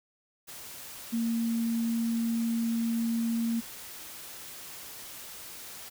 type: tone in noise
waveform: sine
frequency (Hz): 230.2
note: A#3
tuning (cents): -22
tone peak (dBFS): -26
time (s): 1.12-3.61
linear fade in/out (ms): 20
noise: white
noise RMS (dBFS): -44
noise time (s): 0.47-5.9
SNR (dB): +15
effects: none